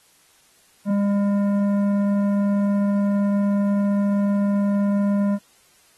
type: tone with tanh clipping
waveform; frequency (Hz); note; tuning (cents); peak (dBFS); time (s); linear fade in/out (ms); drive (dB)
sine; 201.6; G3; +49; -19; 0.85-5.39; 50; 11
effects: white hiss -57 dBFS RMS until 5.97 s + AAC 32 kbps